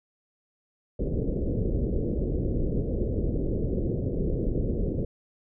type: low-pass noise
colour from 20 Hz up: pink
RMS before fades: -27 dBFS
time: 0.99-5.05 s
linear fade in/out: 5 ms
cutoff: 520 Hz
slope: 48 dB/octave
effects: none